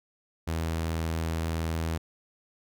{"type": "tone", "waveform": "sawtooth", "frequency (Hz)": 81.5, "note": "E2", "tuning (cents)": -19, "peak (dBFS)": -24, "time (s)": [0.47, 1.98], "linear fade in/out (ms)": 10, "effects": []}